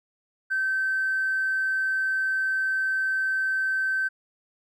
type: tone with tanh clipping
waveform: triangle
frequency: 1545 Hz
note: G6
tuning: 26 cents flat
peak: -22 dBFS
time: 0.5-4.09 s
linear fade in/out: 20 ms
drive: 1 dB
effects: none